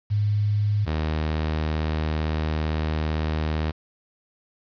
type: tone pair in turn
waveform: sine / sawtooth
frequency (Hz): 103.83 / 77.78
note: G#2 / D#2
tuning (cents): 0 / 0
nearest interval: perfect fourth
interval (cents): 500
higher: first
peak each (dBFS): -19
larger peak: neither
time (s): 0.1-0.86 / 0.86-3.72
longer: second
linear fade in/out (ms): 20
effects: resampled to 11025 Hz + 8-bit